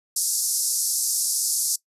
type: band-pass noise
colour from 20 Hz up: white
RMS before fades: -24 dBFS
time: 0.16-1.76 s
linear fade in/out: 5 ms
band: 4900 to 12000 Hz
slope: 48 dB/octave
effects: noise-tail reverb RT60 0.1 s tail -21 dB re dry + resampled to 32000 Hz